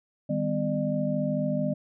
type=tone cluster; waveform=sine; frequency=155 / 199.4 / 253.1 / 601 Hz; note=D#3 / G3 / B3 / D5; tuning=-6 / +30 / +43 / +40 cents; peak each=-30 dBFS; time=0.29-1.74 s; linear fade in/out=10 ms; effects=none